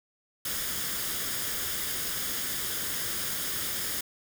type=noise with comb filter; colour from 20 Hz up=white; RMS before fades=-32 dBFS; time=0.45-4.01 s; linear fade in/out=5 ms; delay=0.59 ms; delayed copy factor=+0.5; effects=none